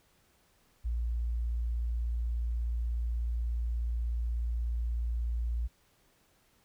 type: tone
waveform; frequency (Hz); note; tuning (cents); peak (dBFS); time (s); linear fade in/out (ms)
sine; 58.27; A#1; 0; -29; 0.84-5.68; 20
effects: pink hiss -68 dBFS RMS until 6.64 s